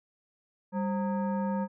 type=tone with frequency modulation; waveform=sine; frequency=196.9 Hz; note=G3; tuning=8 cents sharp; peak=-27 dBFS; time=0.72-1.68 s; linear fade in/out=50 ms; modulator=725 Hz; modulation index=0.82; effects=none